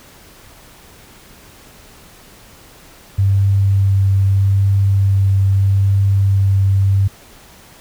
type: tone with vibrato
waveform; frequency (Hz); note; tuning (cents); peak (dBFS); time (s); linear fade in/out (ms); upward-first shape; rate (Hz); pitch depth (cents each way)
sine; 98; G2; 0; -10; 3.18-7.08; 10; triangle; 0.79; 13
effects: pink hiss -43 dBFS RMS until 7.8 s